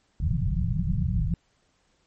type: low-pass noise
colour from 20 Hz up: white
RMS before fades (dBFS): -25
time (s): 0.2-1.34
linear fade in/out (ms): 2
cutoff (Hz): 180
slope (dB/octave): 96
effects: pink hiss -68 dBFS RMS until 2.06 s + MP3 32 kbps